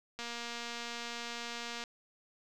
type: click train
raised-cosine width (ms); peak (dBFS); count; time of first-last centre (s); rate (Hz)
0.2; -24; 390; 0.19-1.838; 236
effects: none